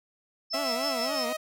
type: tone with tremolo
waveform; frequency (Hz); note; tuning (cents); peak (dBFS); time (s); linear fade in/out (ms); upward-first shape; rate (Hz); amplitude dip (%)
sine; 5270; E8; -1; -29; 0.5-1.26; 20; sine; 6.1; 65
type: tone with pitch glide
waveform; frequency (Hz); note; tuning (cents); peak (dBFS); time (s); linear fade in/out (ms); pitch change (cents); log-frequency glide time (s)
sawtooth; 659.3 to 627.3; E5 to D#5; 0 to +14; -26; 0.53-1.37; 10; -86; 1.05-1.12
type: tone with vibrato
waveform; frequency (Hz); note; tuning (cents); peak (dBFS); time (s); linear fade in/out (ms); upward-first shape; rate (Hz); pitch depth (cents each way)
15% pulse; 260; C4; -11; -26; 0.54-1.33; 5; triangle; 3.8; 220
effects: none